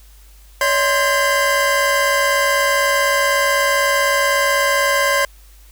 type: tone cluster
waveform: square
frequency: 563 / 623 / 1044 / 1593 / 2055 Hz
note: C#5 / D#5 / C6 / G6 / C7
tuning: +27 / +2 / -4 / +27 / -32 cents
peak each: -20 / -27 / -20 / -21 / -22 dBFS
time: 0.61-5.25 s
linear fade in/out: 2 ms
effects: added 50 Hz sine -42 dBFS peak until 5.71 s + white hiss -51 dBFS RMS until 5.71 s